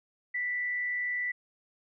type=tone with frequency modulation; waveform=sine; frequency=1974 Hz; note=B6; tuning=1 cent flat; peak=-29 dBFS; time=0.34-1.32 s; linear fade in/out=10 ms; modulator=133 Hz; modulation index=0.24; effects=none